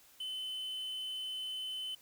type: tone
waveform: triangle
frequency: 3040 Hz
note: F#7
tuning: 46 cents sharp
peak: -36 dBFS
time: 0.2-1.95 s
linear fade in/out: 5 ms
effects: white hiss -62 dBFS RMS until 2.01 s